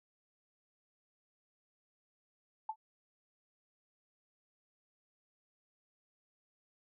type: tone with exponential decay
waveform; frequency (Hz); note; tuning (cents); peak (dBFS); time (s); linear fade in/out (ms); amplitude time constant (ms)
sine; 875; A5; -10; -31; 2.69-2.76; 5; 15
effects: none